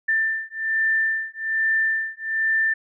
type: beating tone pair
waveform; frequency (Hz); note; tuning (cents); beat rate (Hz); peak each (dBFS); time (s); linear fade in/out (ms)
sine; 1781 / 1782.2; A6 / A6; +21 / +22; 1.2; -23 / -23; 0.08-2.74; 10
effects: none